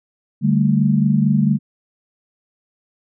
sine chord, D suspended fourth, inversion none, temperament just, 146.83 / 195.78 / 220.2 Hz, D3 / G3 / A3, 0 / -2 / +2 cents, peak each -17 dBFS, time 0.41-1.59 s, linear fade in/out 50 ms, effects none

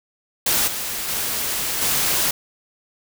white noise with level steps, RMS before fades -19 / -27 / -24 / -20 dBFS, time 0.46-2.31 s, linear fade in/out 5 ms, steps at 0.67 / 1.08 / 1.81 s, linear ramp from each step 10 ms, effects none

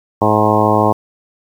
harmonic tone with a mistuned harmonic, 106.7 Hz, G#2, 47 cents sharp, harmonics 1 / 2 / 3 / 4 / 5 / 6 / 7 / 8 / 9 / 10, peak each -19 / -19 / -19 / -19 / -19 / -19 / -19 / -19 / -19 / -19 dBFS, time 0.21-0.93 s, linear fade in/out 10 ms, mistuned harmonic 9, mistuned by -23 cents, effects 7-bit

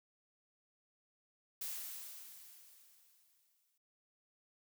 blue noise with exponential decay, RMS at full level -41 dBFS, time 1.61-3.78 s, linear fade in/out 5 ms, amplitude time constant 470 ms, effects noise-tail reverb RT60 0.1 s tail -25 dB re dry

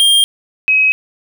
square / sine tone pair in turn, 3207 / 2545 Hz, G7 / D#7, +39 / +39 cents, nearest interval major third, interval 400 cents, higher first, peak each -8 dBFS, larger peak neither, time 0-0.24 / 0.68-0.92 s, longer neither, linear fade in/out 0 ms, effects none

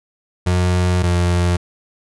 35% pulse tone pair in turn, 90 / 87.89 Hz, F#2 / F2, -47 / +12 cents, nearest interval unison, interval 41 cents, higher first, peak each -12 dBFS, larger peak neither, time 0.46-1.03 / 1.03-1.57 s, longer first, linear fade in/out 10 ms, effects resampled to 24000 Hz

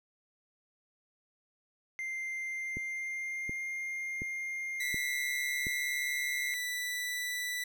triangle tone with pitch glide, 2093 to 2115 Hz, C7 to C7, 0 to +18 cents, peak -33 dBFS, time 1.99-6.54 s, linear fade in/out 0 ms, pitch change +18 cents, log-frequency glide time 2.46-3.64 s
click train, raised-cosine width 3 ms, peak -27 dBFS, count 5, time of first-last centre 2.77-5.669 s, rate 1.38 Hz
sawtooth tone, 1975.5 Hz, B6, in tune, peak -30 dBFS, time 4.8-7.64 s, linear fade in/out 5 ms
effects none

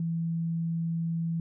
sine tone, 165.9 Hz, E3, 11 cents sharp, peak -27 dBFS, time 0-1.4 s, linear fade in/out 2 ms, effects none

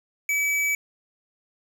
square tone, 2291 Hz, D7, 44 cents flat, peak -22 dBFS, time 0.29-0.75 s, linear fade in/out 2 ms, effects 8-bit

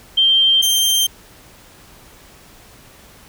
sine / sawtooth tone pair in turn, 3154 / 3154 Hz, G7 / G7, +10 / +10 cents, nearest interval unison, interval 0 cents, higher neither, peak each -10 dBFS, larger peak neither, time 0.17-0.62 / 0.62-1.07 s, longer neither, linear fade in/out 10 ms, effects pink hiss -45 dBFS RMS until 3.28 s

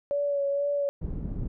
sine tone with vibrato, 567 Hz, C#5, 39 cents sharp, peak -24 dBFS, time 0.11-0.89 s, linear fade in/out 0 ms, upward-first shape sine, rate 2.1 Hz, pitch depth 24 cents each way
pink low-pass noise, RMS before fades -32 dBFS, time 1.01-1.48 s, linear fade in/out 10 ms, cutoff 230 Hz, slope 12 dB/octave
effects none

